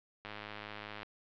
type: click train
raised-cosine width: 0.3 ms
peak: -27 dBFS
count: 83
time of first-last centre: 0.25-1.031 s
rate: 105 Hz
effects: low-pass 4000 Hz 12 dB/octave